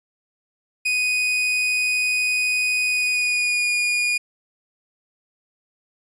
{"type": "tone with pitch glide", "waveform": "40% pulse", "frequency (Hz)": [2489, 2443], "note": ["D#7", "D#7"], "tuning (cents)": [0, -32], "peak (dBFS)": -18, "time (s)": [0.85, 4.18], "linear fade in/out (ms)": 10, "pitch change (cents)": -32, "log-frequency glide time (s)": [2.85, 3.71], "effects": ["resampled to 22050 Hz"]}